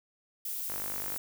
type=noise; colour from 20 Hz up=violet; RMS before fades=-36 dBFS; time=0.45-1.18 s; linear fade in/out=2 ms
type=click train; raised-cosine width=0.5 ms; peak=-26 dBFS; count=24; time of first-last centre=0.7-1.162 s; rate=49.8 Hz
effects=none